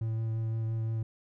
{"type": "tone with vibrato", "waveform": "triangle", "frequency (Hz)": 112.1, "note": "A2", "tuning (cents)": 33, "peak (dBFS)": -27, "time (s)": [0.01, 1.03], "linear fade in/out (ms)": 5, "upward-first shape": "sine", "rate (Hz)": 5.8, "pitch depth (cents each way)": 11, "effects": []}